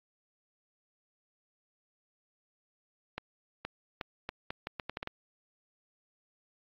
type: accelerating click train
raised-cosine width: 0.3 ms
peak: -19 dBFS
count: 11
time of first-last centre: 3.18-5.074 s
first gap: 470 ms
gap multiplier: 0.77
effects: low-pass 4000 Hz 12 dB/octave + AAC 48 kbps